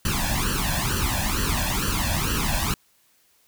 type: noise with flanger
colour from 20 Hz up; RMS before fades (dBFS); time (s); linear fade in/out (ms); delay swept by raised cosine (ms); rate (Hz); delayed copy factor
pink; -24; 0.05-2.74; 2; 0.67 to 1.2; 2.2; +1
effects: white hiss -62 dBFS RMS until 3.47 s